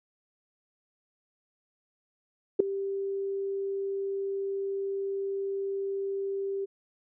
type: tone with ADSR envelope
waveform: sine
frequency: 392.9 Hz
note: G4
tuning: 4 cents sharp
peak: -12 dBFS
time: 2.59-6.66 s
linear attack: 12 ms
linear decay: 3 ms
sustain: -17 dB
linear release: 20 ms
effects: none